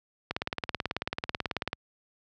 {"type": "click train", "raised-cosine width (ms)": 0.3, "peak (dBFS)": -13, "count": 27, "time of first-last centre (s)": [0.31, 1.731], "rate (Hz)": 18.3, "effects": ["high-pass 60 Hz 12 dB/octave"]}